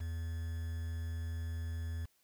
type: tone with quantisation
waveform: triangle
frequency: 82.41 Hz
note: E2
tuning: in tune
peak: -34 dBFS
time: 0-2.06 s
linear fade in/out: 10 ms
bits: 9
effects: white hiss -73 dBFS RMS until 2.23 s